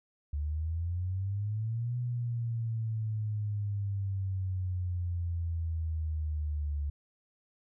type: exponential two-way sweep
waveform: sine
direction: up then down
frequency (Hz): 71.9 to 123 to 71.9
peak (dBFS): -30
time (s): 0.33-6.9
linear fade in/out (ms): 5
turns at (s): 1.97
effects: none